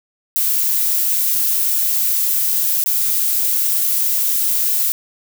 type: noise with dropouts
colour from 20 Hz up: violet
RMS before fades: -17 dBFS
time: 0.36-4.92 s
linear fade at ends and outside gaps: 0 ms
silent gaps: 2.839-2.86 s
effects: none